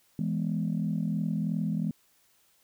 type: chord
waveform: sine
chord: E major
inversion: none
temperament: equal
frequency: 164.81 / 207.7 / 246.9 Hz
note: E3 / G#3 / B3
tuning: 0 / 0 / 0 cents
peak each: -29 / -30 / -34 dBFS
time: 0.19-1.91 s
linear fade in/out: 2 ms
effects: tanh soft clip ceiling -19 dBFS + white hiss -66 dBFS RMS until 2.63 s